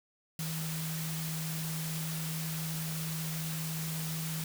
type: tone in noise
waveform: sine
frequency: 160 Hz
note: D#3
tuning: 49 cents sharp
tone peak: -35 dBFS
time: 0.39-4.44 s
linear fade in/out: 2 ms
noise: white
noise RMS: -40 dBFS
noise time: 0.39-4.44 s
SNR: +2 dB
effects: none